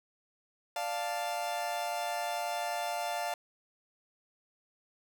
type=chord; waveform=40% pulse; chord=D minor; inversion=none; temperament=equal; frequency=587.3 / 698.5 / 880 Hz; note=D5 / F5 / A5; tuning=0 / 0 / 0 cents; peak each=-39 / -34 / -37 dBFS; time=0.76-3.34 s; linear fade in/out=2 ms; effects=none